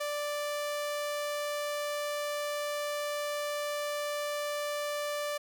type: tone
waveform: sawtooth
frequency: 587.3 Hz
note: D5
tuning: in tune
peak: -28 dBFS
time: 0-5.38 s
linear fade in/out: 10 ms
effects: none